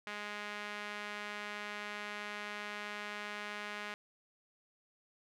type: tone with band-pass filter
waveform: sawtooth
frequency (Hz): 207.7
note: G#3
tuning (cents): 0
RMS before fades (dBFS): -43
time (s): 0.07-3.94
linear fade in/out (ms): 0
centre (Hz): 2000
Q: 1.3
effects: none